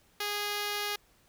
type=tone; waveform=5% pulse; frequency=412.7 Hz; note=G#4; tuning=11 cents flat; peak=-20 dBFS; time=0.2-0.96 s; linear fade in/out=5 ms; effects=pink hiss -65 dBFS RMS until 1.28 s